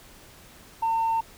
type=tone; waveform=sine; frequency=905 Hz; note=A5; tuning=48 cents sharp; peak=-20 dBFS; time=0.82-1.21 s; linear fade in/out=10 ms; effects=tanh soft clip ceiling -19 dBFS + pink hiss -50 dBFS RMS until 1.37 s